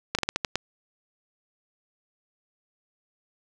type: slowing click train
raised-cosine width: 0.2 ms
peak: -7 dBFS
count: 7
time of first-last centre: 0.15-0.556 s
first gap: 37 ms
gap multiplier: 1.24
effects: none